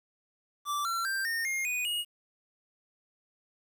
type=tone with pitch steps; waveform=square; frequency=1168 / 1357.3 / 1577.2 / 1832.8 / 2130 / 2475 / 2876 Hz; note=D6 / F6 / G6 / A#6 / C7 / D#7 / F#7; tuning=-10 / -50 / +10 / -30 / +30 / -10 / -50 cents; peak=-30 dBFS; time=0.65-2.05 s; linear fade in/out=50 ms; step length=200 ms; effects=10-bit